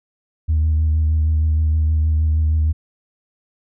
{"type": "tone with vibrato", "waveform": "sine", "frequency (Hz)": 78.1, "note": "D#2", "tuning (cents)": 7, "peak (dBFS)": -12, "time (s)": [0.48, 2.73], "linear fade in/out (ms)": 20, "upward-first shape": "triangle", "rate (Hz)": 6.4, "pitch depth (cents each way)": 29, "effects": ["tanh soft clip ceiling -11 dBFS"]}